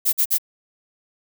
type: noise bursts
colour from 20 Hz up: violet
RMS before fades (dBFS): -18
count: 3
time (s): 0.05-0.384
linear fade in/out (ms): 20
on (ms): 80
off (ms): 47
effects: none